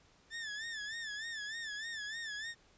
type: tone with vibrato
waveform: sawtooth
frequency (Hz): 1760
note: A6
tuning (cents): 0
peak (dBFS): -36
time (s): 0.3-2.55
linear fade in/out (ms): 50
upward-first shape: sine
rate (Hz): 3.3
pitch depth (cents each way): 96
effects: pink hiss -66 dBFS RMS until 2.77 s + resampled to 16000 Hz